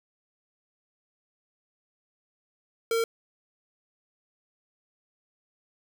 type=tone; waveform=square; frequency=457.2 Hz; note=A#4; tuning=34 cents flat; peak=-24 dBFS; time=2.91-3.04 s; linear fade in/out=2 ms; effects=9-bit